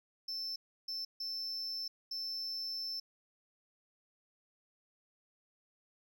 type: tone bursts at uneven times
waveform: triangle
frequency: 5310 Hz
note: E8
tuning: 12 cents sharp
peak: -36 dBFS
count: 4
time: 0.28-0.56 / 0.88-1.05 / 1.2-1.88 / 2.11-3 s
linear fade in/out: 5 ms
effects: none